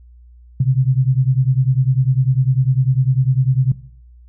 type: beating tone pair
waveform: sine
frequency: 126.7 / 136.7 Hz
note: B2 / C#3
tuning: +45 / -24 cents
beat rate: 10 Hz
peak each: -15 dBFS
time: 0.6-3.72 s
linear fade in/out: 5 ms
effects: noise-tail reverb RT60 0.6 s tail -17 dB re dry + added 60 Hz sine -41 dBFS peak until 4.28 s